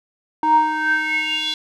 square tone with band-pass filter sweep, 310.6 Hz, D#4, 3 cents flat, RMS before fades -19 dBFS, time 0.43-1.54 s, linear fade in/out 2 ms, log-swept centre 790 to 3700 Hz, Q 7.5, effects none

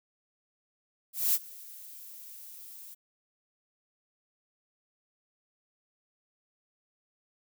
violet noise with ADSR envelope, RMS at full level -24 dBFS, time 1.13-2.95 s, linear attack 210 ms, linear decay 42 ms, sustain -23 dB, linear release 18 ms, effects none

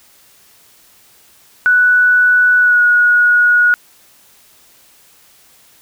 sine tone with pitch glide, 1480 to 1452.9 Hz, F#6 to F#6, 0 to -32 cents, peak -7 dBFS, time 1.66-3.74 s, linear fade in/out 0 ms, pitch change -32 cents, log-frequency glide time 2.59-2.82 s, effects white hiss -48 dBFS RMS until 5.81 s

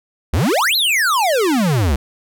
square exponential two-way sweep, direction up then down, 62.9 to 4310 to 62.9 Hz, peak -14 dBFS, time 0.33-1.96 s, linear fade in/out 5 ms, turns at 0.76 s, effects none

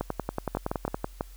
two click trains, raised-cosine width 1 ms, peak -14 / -14 dBFS, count 11 / 5, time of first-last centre 0.01-0.945 / 0.55-1.209 s, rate 10.7 / 6.07 Hz, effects added 44 Hz sine -44 dBFS peak until 1.36 s + white hiss -57 dBFS RMS until 1.36 s

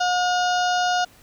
harmonic tone, 720 Hz, F#5, 47 cents flat, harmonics 1 / 2 / 4 / 5 / 6 / 7 / 8 / 9, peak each -20 / -25 / -31 / -34 / -35 / -34 / -37 / -37 dBFS, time 0-1.05 s, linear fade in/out 10 ms, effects pink hiss -52 dBFS RMS until 1.22 s

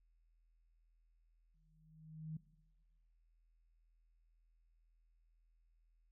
sine tone with exponential growth, 157.2 Hz, D#3, 18 cents sharp, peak -40 dBFS, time 1.54-2.37 s, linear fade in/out 5 ms, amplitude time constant 180 ms, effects noise-tail reverb RT60 1.0 s tail -18 dB re dry + added 41 Hz sine -70 dBFS peak until 6.11 s

